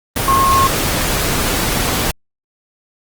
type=tone in noise; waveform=sine; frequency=1079 Hz; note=C#6; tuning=47 cents flat; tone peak=-10 dBFS; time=0.28-0.67 s; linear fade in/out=2 ms; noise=pink; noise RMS=-17 dBFS; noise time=0.16-2.11 s; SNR=+4 dB; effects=Opus 24 kbps